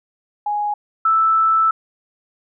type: tone pair in turn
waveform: sine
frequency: 830.6 / 1318.5 Hz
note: G#5 / E6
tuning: 0 / 0 cents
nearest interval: minor sixth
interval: 800 cents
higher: second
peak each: -18 / -12 dBFS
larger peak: second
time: 0.46-0.74 / 1.05-1.71 s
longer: second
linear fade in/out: 5 ms
effects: none